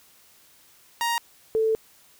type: tone pair in turn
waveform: sawtooth / sine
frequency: 937 / 442.2 Hz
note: A#5 / A4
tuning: +9 / +9 cents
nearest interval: octave + minor second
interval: 1300 cents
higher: first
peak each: -19 dBFS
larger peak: neither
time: 1.01-1.18 / 1.55-1.75 s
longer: second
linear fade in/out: 0 ms
effects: white hiss -56 dBFS RMS until 2.19 s